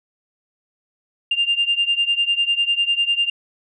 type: beating tone pair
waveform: sine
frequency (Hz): 2794 / 2804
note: F7 / F7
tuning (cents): 0 / +6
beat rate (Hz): 10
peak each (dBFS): -18 / -20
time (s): 1.31-3.3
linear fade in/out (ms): 5
effects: tanh soft clip ceiling -9 dBFS